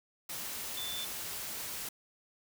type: tone in noise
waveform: sine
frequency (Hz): 3520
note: A7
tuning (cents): 0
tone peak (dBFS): -38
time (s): 0.77-1.05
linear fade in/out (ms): 5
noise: white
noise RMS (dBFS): -40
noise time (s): 0.29-1.89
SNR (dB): -1
effects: none